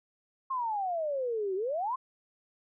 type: exponential two-way sweep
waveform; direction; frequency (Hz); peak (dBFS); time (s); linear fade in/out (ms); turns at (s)
sine; down then up; 1084 to 366.8 to 1084; -29; 0.5-1.96; 10; 1.55
effects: none